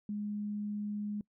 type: tone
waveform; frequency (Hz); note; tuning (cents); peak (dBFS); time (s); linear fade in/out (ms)
sine; 207.7; G#3; 0; -34; 0.09-1.21; 2
effects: noise-tail reverb RT60 0.1 s tail -23 dB re dry